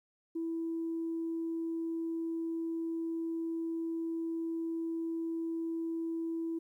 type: tone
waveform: sine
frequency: 329.6 Hz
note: E4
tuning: in tune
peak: -32 dBFS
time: 0.35-6.59 s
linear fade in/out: 10 ms
effects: tanh soft clip ceiling -28 dBFS + 12-bit